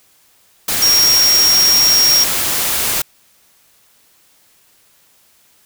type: tone in noise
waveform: sine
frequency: 5588 Hz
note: F8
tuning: in tune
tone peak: -9 dBFS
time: 0.82-2.24 s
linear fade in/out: 5 ms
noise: white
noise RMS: -17 dBFS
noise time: 0.68-3.02 s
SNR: +5 dB
effects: white hiss -53 dBFS RMS until 5.65 s